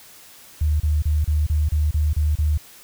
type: tone bursts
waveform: sine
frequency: 75.8 Hz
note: D#2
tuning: 45 cents flat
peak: -16 dBFS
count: 9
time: 0.61-2.576 s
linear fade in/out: 5 ms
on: 190 ms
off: 32 ms
effects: white hiss -46 dBFS RMS until 2.83 s